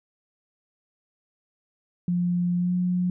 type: tone with pitch glide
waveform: sine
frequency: 176.3 to 179.69 Hz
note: F3 to F3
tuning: +17 to +50 cents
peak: -21 dBFS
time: 2.08-3.1 s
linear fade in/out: 2 ms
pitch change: +33 cents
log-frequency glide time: 2.57-2.73 s
effects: none